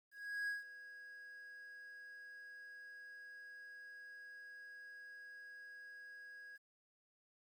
triangle tone with ADSR envelope, 1652 Hz, G#6, 10 cents flat, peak -35 dBFS, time 0.11-6.58 s, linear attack 370 ms, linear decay 150 ms, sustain -15 dB, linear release 24 ms, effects 12-bit

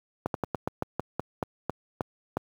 slowing click train, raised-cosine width 1 ms, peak -13 dBFS, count 12, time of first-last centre 0.26-2.37 s, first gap 82 ms, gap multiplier 1.16, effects high-pass 80 Hz 12 dB/octave + 8-bit

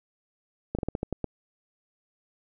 slowing click train, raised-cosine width 2 ms, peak -15 dBFS, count 8, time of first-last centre 0.75-1.243 s, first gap 37 ms, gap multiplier 1.21, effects none

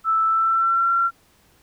sine tone with pitch glide, 1318.5 to 1366.6 Hz, E6 to F6, 0 to -38 cents, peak -16 dBFS, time 0.04-1.11 s, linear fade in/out 50 ms, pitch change +62 cents, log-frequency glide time 0.26-0.9 s, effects pink hiss -58 dBFS RMS until 1.62 s

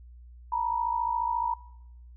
sine tone pair together, 914 / 968.3 Hz, A#5 / B5, -34 / -34 cents, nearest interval minor second, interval 100 cents, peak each -29 / -27 dBFS, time 0.52-1.54 s, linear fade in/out 5 ms, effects noise-tail reverb RT60 0.7 s tail -19 dB re dry + added 60 Hz sine -46 dBFS peak until 2.16 s

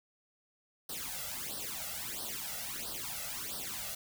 white noise with flanger, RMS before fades -40 dBFS, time 0.89-3.95 s, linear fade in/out 5 ms, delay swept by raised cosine 0.21 to 1.51 ms, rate 1.5 Hz, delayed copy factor +0.9, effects none

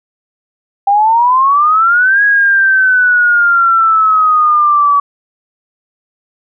sine exponential two-way sweep, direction up then down, 789 to 1661.2 to 1137 Hz, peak -6 dBFS, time 0.87-5 s, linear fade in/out 5 ms, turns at 2.23 s, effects none

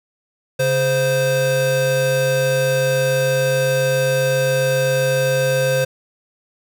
square tone pair together, 137.78 / 521 Hz, C#3 / C5, -10 / -7 cents, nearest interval octave + major seventh, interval 2303 cents, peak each -22 / -17 dBFS, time 0.59-5.85 s, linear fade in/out 10 ms, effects none

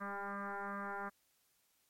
sine tone with frequency modulation, 198.7 Hz, G3, 24 cents sharp, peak -39 dBFS, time 0-1.1 s, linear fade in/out 20 ms, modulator 200 Hz, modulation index 7.4, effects white hiss -75 dBFS RMS until 1.89 s + MP3 64 kbps

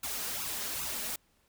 white noise with flanger, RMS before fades -36 dBFS, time 0.03-1.16 s, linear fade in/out 5 ms, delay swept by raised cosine 0.77 to 4.97 ms, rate 2.5 Hz, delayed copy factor +0.75, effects pink hiss -70 dBFS RMS until 1.48 s

